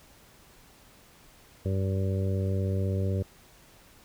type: harmonic tone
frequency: 96.1 Hz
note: G2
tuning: 34 cents flat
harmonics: 1 / 2 / 3 / 4 / 5 / 6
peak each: -26 / -34 / -41 / -37 / -38 / -40 dBFS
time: 1.65-3.23 s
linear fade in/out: 10 ms
effects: pink hiss -56 dBFS RMS until 4.04 s